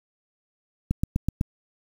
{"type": "click train", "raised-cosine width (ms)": 5, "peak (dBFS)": -10, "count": 5, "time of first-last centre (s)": [0.91, 1.411], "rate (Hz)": 7.98, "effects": ["7-bit"]}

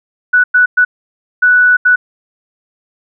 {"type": "tone bursts at uneven times", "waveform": "sine", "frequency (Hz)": 1480, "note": "F#6", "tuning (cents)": 0, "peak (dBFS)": -5, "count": 5, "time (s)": [[0.33, 0.44], [0.54, 0.66], [0.77, 0.85], [1.42, 1.77], [1.85, 1.96]], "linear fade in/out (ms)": 10, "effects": []}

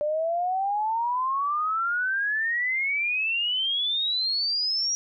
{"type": "exponential sweep", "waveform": "sine", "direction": "up", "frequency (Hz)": [587.3, 5740], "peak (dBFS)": -23, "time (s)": [0.01, 4.95], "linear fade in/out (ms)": 0, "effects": []}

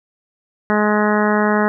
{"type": "harmonic tone", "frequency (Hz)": 210.4, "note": "G#3", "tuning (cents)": 23, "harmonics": [1, 2, 3, 4, 5, 6, 7, 8, 9], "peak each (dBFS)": [-17, -20, -22, -23, -24, -25, -25, -26, -27], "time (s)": [0.7, 1.68], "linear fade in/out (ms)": 0, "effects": []}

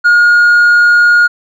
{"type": "tone with hard clipping", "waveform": "triangle", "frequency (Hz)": 1431, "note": "F6", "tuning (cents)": 42, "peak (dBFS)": -3, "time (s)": [0.04, 1.28], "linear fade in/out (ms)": 20, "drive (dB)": 1, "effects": []}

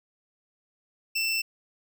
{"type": "tone", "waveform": "25% pulse", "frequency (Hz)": 2672, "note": "E7", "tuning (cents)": 23, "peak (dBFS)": -21, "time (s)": [1.15, 1.42], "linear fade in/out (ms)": 10, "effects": []}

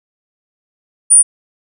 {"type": "tone", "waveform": "sine", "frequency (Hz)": 9380, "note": "D9", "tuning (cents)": -3, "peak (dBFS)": -3, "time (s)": [1.1, 1.23], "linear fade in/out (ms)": 20, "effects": []}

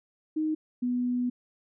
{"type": "tone pair in turn", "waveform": "sine", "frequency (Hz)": [311.1, 246.6], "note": ["D#4", "B3"], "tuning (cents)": [0, -2], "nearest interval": "major third", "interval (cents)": 402, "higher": "first", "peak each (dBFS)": -25, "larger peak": "neither", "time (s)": [[0.36, 0.55], [0.82, 1.3]], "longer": "second", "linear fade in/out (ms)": 10, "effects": []}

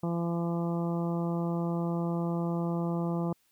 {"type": "harmonic tone", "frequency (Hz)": 170, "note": "F3", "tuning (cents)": -46, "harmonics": [1, 2, 3, 4, 5, 6, 7], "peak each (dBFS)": [-29, -35, -39, -41, -43, -45, -46], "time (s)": [0.03, 3.33], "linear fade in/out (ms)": 5, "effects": ["white hiss -70 dBFS RMS until 3.51 s"]}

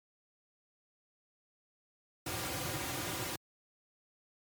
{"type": "noise with comb filter", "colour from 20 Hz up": "pink", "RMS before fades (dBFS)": -37, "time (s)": [2.26, 3.36], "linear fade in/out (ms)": 5, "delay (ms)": 4.6, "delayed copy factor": -0.7, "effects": ["high-pass 100 Hz 12 dB/octave", "MP3 96 kbps"]}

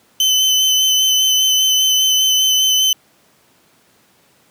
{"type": "tone with vibrato", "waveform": "30% pulse", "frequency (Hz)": 3047, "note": "G7", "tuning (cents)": -50, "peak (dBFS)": -9, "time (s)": [0.2, 2.93], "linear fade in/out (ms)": 2, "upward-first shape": "sine", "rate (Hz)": 5, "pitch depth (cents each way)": 16, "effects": ["pink hiss -54 dBFS RMS until 4.5 s", "high-pass 150 Hz 12 dB/octave"]}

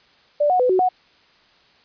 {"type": "tone with pitch steps", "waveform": "sine", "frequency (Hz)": [588, 731, 501, 371.8, 736], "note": ["D5", "F#5", "B4", "F#4", "F#5"], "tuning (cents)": [2, -21, 25, 8, -9], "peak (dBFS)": -14, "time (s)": [0.4, 0.89], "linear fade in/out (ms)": 10, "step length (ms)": 98, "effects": ["white hiss -55 dBFS RMS until 1.84 s", "resampled to 11025 Hz"]}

